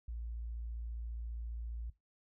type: tone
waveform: sine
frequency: 57.4 Hz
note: A#1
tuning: 26 cents flat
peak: -39 dBFS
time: 0.08-1.9 s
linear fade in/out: 5 ms
effects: noise-tail reverb RT60 0.2 s tail -18 dB re dry